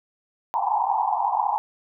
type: band-pass noise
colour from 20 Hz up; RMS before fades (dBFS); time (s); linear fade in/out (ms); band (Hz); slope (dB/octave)
pink; -23; 0.54-1.58; 0; 750 to 1000; 96
effects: none